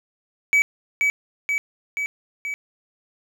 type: tone with echo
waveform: triangle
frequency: 2283 Hz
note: D7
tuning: 50 cents flat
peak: -12 dBFS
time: 0.53-0.62 s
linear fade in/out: 0 ms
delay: 480 ms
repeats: 4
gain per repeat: -3 dB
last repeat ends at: 2.54 s
effects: none